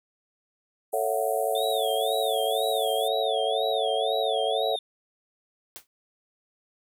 white band-pass noise, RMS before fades -41 dBFS, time 0.92-3.09 s, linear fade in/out 20 ms, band 8500 to 13000 Hz, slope 48 dB/octave
sine chord, F# minor seventh, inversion first, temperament just, 444 / 555 / 666 / 740 Hz, A4 / C#5 / E5 / F#5, +16 / +2 / +18 / 0 cents, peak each -29 dBFS, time 0.93-4.76 s, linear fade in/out 5 ms
triangle tone with vibrato, 3520 Hz, A7, in tune, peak -30 dBFS, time 1.55-4.79 s, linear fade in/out 2 ms, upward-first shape sine, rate 2 Hz, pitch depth 170 cents each way
white noise with exponential decay, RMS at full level -37 dBFS, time 5.76-5.87 s, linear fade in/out 0 ms, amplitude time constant 22 ms
effects none

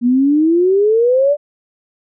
sine exponential sweep, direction up, 235.8 to 596 Hz, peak -9 dBFS, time 0.01-1.37 s, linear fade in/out 50 ms, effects none

